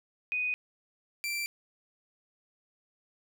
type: tone pair in turn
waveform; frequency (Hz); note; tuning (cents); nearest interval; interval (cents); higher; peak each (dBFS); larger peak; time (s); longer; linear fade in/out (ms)
sine / sawtooth; 2489 / 2349; D#7 / D7; 0 / 0; minor second; 100; first; -28; neither; 0.32-0.54 / 1.24-1.46; neither; 0
effects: none